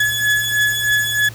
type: beating tone pair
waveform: 35% pulse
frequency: 1700 / 1703.2 Hz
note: G#6 / G#6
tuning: +40 / +43 cents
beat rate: 3.2 Hz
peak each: -18 / -15 dBFS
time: 0-1.29 s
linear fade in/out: 5 ms
effects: added 112 Hz sine -33 dBFS peak until 1.34 s + pink hiss -40 dBFS RMS until 1.34 s